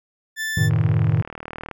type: tone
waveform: 40% pulse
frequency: 1760 Hz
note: A6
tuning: in tune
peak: -23 dBFS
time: 0.36-0.7 s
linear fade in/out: 50 ms
type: chord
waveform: triangle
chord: F# diminished seventh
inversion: none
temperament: equal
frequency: 92.5 / 110 / 130.81 / 155.56 Hz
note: F#2 / A2 / C3 / Eb3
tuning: 0 / 0 / 0 / 0 cents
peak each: -23 / -17 / -23 / -18 dBFS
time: 0.57-1.22 s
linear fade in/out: 5 ms
type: click train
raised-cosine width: 0.5 ms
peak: -17 dBFS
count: 40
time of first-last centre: 0.71-1.713 s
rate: 38.9 Hz
effects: none